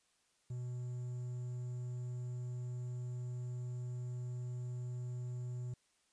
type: tone with quantisation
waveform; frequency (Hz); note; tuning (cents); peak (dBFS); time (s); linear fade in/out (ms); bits
triangle; 123.7; B2; +3; -37; 0.5-5.74; 5; 11
effects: white hiss -75 dBFS RMS until 6.12 s + resampled to 22050 Hz